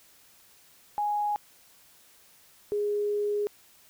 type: tone pair in turn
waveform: sine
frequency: 830.6 / 413.7 Hz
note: G#5 / G#4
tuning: 0 / -7 cents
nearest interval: octave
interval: 1207 cents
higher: first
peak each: -25 dBFS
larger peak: neither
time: 0.98-1.36 / 2.72-3.47 s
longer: second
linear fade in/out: 0 ms
effects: white hiss -58 dBFS RMS until 3.89 s